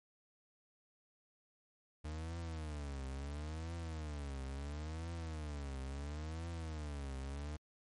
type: tone with vibrato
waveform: 40% pulse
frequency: 75.1 Hz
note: D2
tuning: 39 cents sharp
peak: -40 dBFS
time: 2.04-7.57 s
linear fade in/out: 10 ms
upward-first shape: triangle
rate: 0.73 Hz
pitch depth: 220 cents each way
effects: MP3 48 kbps